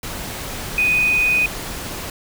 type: tone in noise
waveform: sine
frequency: 2489 Hz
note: D#7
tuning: in tune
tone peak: -14 dBFS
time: 0.78-1.46 s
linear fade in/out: 2 ms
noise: pink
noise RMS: -29 dBFS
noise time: 0.03-2.1 s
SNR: +12 dB
effects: none